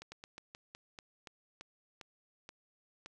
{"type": "slowing click train", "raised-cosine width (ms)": 0.2, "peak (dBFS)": -30, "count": 12, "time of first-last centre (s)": [0.02, 3.06], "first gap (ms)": 100, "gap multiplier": 1.19, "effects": []}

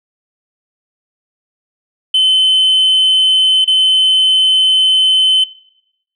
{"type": "tone with dropouts", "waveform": "sine", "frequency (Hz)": 3056, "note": "G7", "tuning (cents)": -45, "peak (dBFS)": -6, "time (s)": [2.14, 5.44], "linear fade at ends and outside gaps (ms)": 5, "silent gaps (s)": [3.645, 3.676], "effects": ["noise-tail reverb RT60 0.8 s tail -19 dB re dry", "tanh soft clip ceiling -6 dBFS"]}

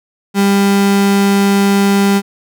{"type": "tone", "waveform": "35% pulse", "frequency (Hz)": 198.9, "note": "G3", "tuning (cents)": 25, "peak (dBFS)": -7, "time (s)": [0.34, 2.22], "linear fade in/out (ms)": 50, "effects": []}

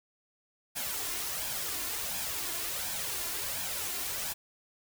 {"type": "noise with flanger", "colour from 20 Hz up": "white", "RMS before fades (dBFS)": -35, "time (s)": [0.75, 4.34], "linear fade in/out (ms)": 20, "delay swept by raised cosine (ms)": [1.2, 2.9], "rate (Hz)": 1.4, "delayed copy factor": 0.55, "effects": []}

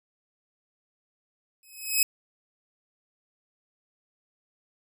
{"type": "tone with exponential growth", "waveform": "5% pulse", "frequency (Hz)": 2554, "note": "D#7", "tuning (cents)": 45, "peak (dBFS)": -8, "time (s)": [1.63, 2.03], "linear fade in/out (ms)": 2, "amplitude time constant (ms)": 86, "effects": []}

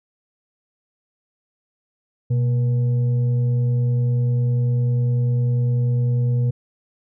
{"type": "tone with frequency modulation", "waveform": "sine", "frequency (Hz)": 123.47, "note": "B2", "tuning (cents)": 0, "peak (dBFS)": -16, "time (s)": [2.3, 6.51], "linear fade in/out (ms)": 10, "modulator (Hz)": 357, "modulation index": 0.26, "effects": []}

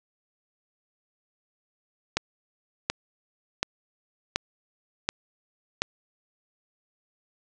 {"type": "click train", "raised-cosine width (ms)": 0.2, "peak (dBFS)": -6, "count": 6, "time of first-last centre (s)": [2.17, 5.82], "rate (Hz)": 1.37, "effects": ["resampled to 22050 Hz", "8-bit"]}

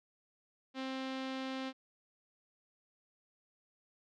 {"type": "tone with low-pass filter", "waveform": "sawtooth", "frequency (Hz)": 263.7, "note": "C4", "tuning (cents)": 14, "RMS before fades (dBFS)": -40, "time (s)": [0.74, 1.73], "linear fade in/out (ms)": 50, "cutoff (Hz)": 3800, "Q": 1.7, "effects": []}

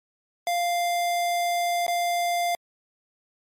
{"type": "tone with dropouts", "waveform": "square", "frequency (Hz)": 697, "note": "F5", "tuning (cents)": -4, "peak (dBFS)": -23, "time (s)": [0.47, 2.55], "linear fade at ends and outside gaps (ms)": 1, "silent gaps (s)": [1.866, 1.88], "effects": ["MP3 64 kbps"]}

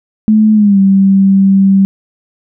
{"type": "tone with pitch glide", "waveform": "sine", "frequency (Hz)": [215.7, 194.4], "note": ["A3", "G3"], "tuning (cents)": [-34, -14], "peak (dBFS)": -4, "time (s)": [0.28, 1.85], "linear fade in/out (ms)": 0, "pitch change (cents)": -180, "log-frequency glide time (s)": [0.54, 0.79], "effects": []}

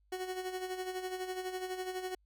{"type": "tone with tremolo", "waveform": "30% pulse", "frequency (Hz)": 370, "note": "F#4", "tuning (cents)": 0, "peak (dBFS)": -32, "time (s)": [0.12, 2.15], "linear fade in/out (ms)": 5, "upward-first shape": "sine", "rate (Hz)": 12, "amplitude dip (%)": 60, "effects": ["added 50 Hz sine -67 dBFS peak until 2.25 s"]}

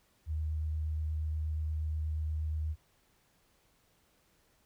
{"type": "tone with vibrato", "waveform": "sine", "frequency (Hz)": 77.6, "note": "D#2", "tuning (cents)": -4, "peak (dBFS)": -31, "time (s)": [0.26, 2.76], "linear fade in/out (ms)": 50, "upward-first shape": "triangle", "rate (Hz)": 8.4, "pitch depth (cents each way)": 13, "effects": ["pink hiss -70 dBFS RMS until 4.65 s"]}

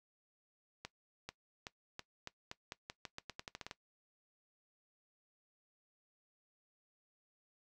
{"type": "accelerating click train", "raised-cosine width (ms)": 0.2, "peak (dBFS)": -26, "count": 17, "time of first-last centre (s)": [0.85, 3.711], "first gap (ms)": 440, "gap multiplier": 0.86, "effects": ["noise-tail reverb RT60 0.1 s tail -18 dB re dry"]}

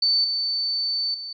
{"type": "tone with level steps", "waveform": "sine", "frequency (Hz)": 4530, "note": "C#8", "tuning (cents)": 37, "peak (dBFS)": [-17, -22, -31], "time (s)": [0.02, 1.33], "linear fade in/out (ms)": 5, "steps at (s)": [0.24, 1.14], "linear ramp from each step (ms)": 5, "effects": []}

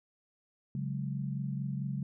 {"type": "chord", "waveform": "sine", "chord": "C# suspended fourth", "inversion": "none", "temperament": "equal with one note detuned", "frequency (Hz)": [138.59, 183.4, 207.7], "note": ["C#3", "F#3", "G#3"], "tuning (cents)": [0, -15, 0], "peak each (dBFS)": [-34, -39, -40], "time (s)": [0.75, 2.03], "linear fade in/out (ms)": 2, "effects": []}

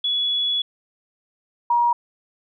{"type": "tone pair in turn", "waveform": "sine", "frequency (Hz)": [3392, 951.8], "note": ["G#7", "A#5"], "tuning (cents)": [36, 36], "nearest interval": "octave + minor seventh", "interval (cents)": 2200, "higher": "first", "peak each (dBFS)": [-19, -15], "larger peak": "second", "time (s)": [[0.04, 0.62], [1.7, 1.93]], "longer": "first", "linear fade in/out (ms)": 5, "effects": []}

